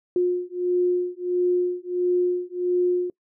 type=beating tone pair; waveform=sine; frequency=357.1 / 358.6 Hz; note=F4 / F4; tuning=+39 / +46 cents; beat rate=1.5 Hz; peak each=-23 dBFS; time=0.16-3.1 s; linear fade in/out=2 ms; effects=noise-tail reverb RT60 0.1 s tail -24 dB re dry